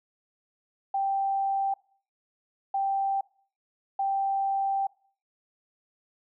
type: tone bursts at uneven times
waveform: sine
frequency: 784 Hz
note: G5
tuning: in tune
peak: -24 dBFS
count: 3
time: 0.94-1.74 / 2.74-3.21 / 3.99-4.87 s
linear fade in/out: 5 ms
effects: noise-tail reverb RT60 0.5 s tail -23 dB re dry